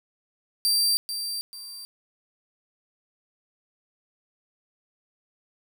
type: tone with echo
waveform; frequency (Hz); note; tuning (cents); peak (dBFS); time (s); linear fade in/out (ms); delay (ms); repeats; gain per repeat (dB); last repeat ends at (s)
sawtooth; 4699; D8; 0; -17; 0.65-0.97; 0; 440; 2; -9; 1.85
effects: 9-bit